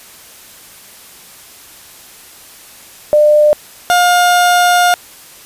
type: tone pair in turn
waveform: sine / 30% pulse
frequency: 599 / 710.7 Hz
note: D5 / F5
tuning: +34 / +30 cents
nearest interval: minor third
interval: 296 cents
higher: second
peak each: -5 dBFS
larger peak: neither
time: 3.13-3.53 / 3.9-4.94 s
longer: second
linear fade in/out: 0 ms
effects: white hiss -38 dBFS RMS until 5.45 s + resampled to 32000 Hz